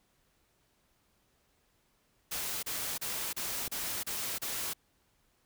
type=noise bursts; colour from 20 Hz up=white; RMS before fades=-36 dBFS; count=7; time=2.31-4.736 s; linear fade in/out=10 ms; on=320 ms; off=31 ms
type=click; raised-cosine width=2 ms; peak=-31 dBFS; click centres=3.677 s
effects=pink hiss -72 dBFS RMS until 5.45 s